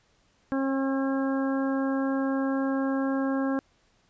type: harmonic tone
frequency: 269.8 Hz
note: C#4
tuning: 47 cents flat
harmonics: 1 / 2 / 3 / 4 / 5 / 6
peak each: -25 / -32 / -38 / -38 / -41 / -39 dBFS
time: 0.52-3.59 s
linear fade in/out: 0 ms
effects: pink hiss -66 dBFS RMS until 4.09 s + resampled to 16000 Hz